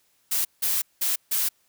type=noise bursts at uneven times; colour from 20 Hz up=blue; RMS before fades=-24 dBFS; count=4; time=0.31-0.45 / 0.62-0.82 / 1.01-1.16 / 1.31-1.49 s; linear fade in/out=10 ms; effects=white hiss -66 dBFS RMS until 1.68 s